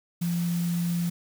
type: tone in noise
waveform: sine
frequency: 172.3 Hz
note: F3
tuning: 23 cents flat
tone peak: -24 dBFS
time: 0.21-1.1 s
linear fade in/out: 10 ms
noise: white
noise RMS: -41 dBFS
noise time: 0.21-1.1 s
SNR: +14 dB
effects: none